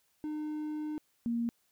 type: tone pair in turn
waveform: triangle / sine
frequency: 304.2 / 234.2 Hz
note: D#4 / A#3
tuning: -39 / +8 cents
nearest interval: perfect fourth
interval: 453 cents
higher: first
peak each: -32 / -29 dBFS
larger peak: second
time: 0.24-0.98 / 1.26-1.49 s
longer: first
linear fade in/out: 0 ms
effects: white hiss -73 dBFS RMS until 1.71 s